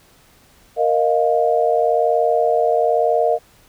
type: chord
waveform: sine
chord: Bb suspended fourth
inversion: none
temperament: equal with one note detuned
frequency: 466.2 / 622.3 / 703.3 Hz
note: Bb4 / Eb5 / F5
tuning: 0 / 0 / +12 cents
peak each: -18 dBFS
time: 0.76-3.39 s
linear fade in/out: 50 ms
effects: pink hiss -52 dBFS RMS until 3.68 s